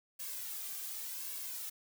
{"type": "noise with flanger", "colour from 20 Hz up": "blue", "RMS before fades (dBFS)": -42, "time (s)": [0.19, 1.7], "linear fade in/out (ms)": 10, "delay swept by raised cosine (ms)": [1.8, 2.54], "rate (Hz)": 0.88, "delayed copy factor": 0.65, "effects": []}